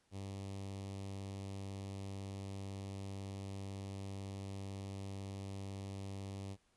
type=tone with notch filter; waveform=sawtooth; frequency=98 Hz; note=G2; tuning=in tune; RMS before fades=-45 dBFS; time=0.11-6.57 s; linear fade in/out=50 ms; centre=1500 Hz; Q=1; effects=pink hiss -75 dBFS RMS until 6.76 s + resampled to 24000 Hz